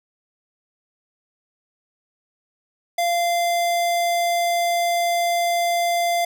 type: tone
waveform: square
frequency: 691 Hz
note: F5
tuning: 19 cents flat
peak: -19 dBFS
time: 2.98-6.25 s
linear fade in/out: 5 ms
effects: none